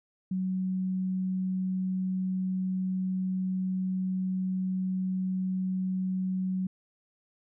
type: tone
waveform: sine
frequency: 186.6 Hz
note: F#3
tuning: 15 cents sharp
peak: -27 dBFS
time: 0.31-6.67 s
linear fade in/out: 5 ms
effects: none